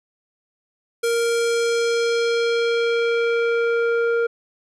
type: tone with low-pass filter sweep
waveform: square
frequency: 466.2 Hz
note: A#4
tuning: in tune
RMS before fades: -20 dBFS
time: 1.03-4.27 s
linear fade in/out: 10 ms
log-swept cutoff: 11000 to 1300 Hz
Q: 1.3
effects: none